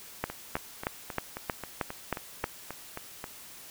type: two click trains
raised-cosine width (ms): 0.5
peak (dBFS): -21 / -13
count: 12 / 8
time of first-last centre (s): 0.3-3.241 / 0.24-2.441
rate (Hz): 3.74 / 3.18
effects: white hiss -48 dBFS RMS until 3.7 s